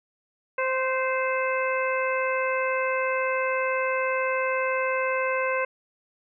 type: harmonic tone with a mistuned harmonic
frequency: 522 Hz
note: C5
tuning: 4 cents flat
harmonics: 1 / 2 / 3 / 4 / 5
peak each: -26 / -29 / -31 / -32 / -33 dBFS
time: 0.58-5.65 s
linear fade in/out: 5 ms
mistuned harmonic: 3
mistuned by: -21 cents
effects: none